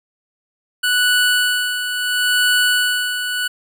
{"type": "tone with tremolo", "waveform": "25% pulse", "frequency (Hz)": 1480, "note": "F#6", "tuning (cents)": 0, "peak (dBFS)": -9, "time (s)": [0.83, 3.48], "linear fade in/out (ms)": 10, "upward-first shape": "sine", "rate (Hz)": 0.73, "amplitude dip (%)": 60, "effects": []}